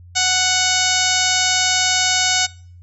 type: harmonic tone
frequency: 740 Hz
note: F#5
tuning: in tune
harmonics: 1 / 2 / 3 / 4 / 5 / 6 / 7 / 8 / 9 / 10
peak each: -24 / -24 / -24 / -24 / -24 / -24 / -24 / -24 / -24 / -24 dBFS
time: 0.15-2.47 s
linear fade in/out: 20 ms
effects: noise-tail reverb RT60 0.5 s tail -24 dB re dry + added 88 Hz sine -39 dBFS peak until 2.82 s